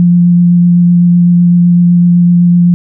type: tone with vibrato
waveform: sine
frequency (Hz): 174.61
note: F3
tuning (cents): 0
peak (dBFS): -3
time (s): 0-2.74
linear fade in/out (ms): 0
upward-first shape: sine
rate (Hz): 7.9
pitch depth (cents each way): 10
effects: none